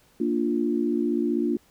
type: chord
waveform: sine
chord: Bb major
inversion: none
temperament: equal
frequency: 233.1 / 293.7 / 349.2 Hz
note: Bb3 / D4 / F4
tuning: 0 / 0 / 0 cents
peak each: -26 dBFS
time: 0.2-1.57 s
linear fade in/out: 5 ms
effects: pink hiss -60 dBFS RMS until 1.7 s